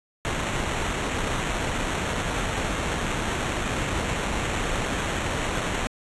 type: noise with sample-and-hold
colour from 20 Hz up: pink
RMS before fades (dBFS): -27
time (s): 0.25-5.87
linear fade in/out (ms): 0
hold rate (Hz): 4900
effects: resampled to 24000 Hz